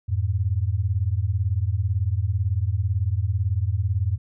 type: beating tone pair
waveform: sine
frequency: 87.31 / 105.31 Hz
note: F2 / G#2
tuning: 0 / +25 cents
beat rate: 18 Hz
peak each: -23 dBFS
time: 0.08-4.18 s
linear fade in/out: 20 ms
effects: none